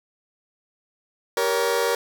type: chord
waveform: sawtooth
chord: G diminished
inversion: none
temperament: just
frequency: 392 / 470.4 / 564.5 Hz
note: G4 / Bb4 / Db5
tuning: 0 / +16 / +31 cents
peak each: -24 / -18 / -22 dBFS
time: 1.37-1.95 s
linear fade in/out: 2 ms
effects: none